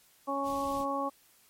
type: harmonic tone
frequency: 277.2 Hz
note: C#4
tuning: in tune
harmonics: 1 / 2 / 3 / 4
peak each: -36 / -35 / -36 / -33 dBFS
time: 0.27-1.1 s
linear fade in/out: 20 ms
type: band-stop noise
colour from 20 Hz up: pink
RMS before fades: -47 dBFS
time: 0.43-0.86 s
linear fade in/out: 50 ms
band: 340 to 2700 Hz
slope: 24 dB/octave
effects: white hiss -63 dBFS RMS until 1.49 s + MP3 64 kbps